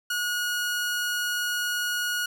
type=tone; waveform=sawtooth; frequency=1449 Hz; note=F#6; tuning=37 cents flat; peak=-22 dBFS; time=0.1-2.26 s; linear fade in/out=5 ms; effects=none